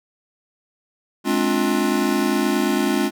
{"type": "chord", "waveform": "square", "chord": "D half-diminished seventh", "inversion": "second", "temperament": "just", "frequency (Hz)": [211.4, 264.3, 293.7, 352.4], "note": ["Ab3", "C4", "D4", "F4"], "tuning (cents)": [31, 18, 0, 16], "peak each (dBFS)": -24, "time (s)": [1.24, 3.11], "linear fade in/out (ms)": 50, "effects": []}